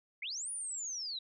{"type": "linear two-way sweep", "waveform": "sine", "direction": "up then down", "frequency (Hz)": [1975.5, 9770, 3785], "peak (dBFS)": -37, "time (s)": [0.22, 1.19], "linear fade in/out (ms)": 5, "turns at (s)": 0.51, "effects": []}